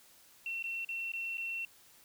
sine tone with dropouts, 2712 Hz, E7, 49 cents sharp, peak -35 dBFS, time 0.46-1.65 s, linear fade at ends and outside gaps 2 ms, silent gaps 0.626-0.64 / 0.848-0.889 / 1.119-1.135 / 1.372-1.38 s, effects white hiss -61 dBFS RMS until 2.04 s

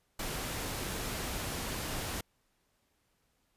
pink noise, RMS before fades -37 dBFS, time 0.19-2.21 s, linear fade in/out 5 ms, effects pink hiss -75 dBFS RMS until 3.56 s + resampled to 32000 Hz

